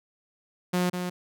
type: tone with echo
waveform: sawtooth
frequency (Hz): 179.5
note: F3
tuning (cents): +48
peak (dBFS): -19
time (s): 0.73-0.9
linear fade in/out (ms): 10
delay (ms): 200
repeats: 1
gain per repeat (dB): -6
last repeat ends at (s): 1.1
effects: none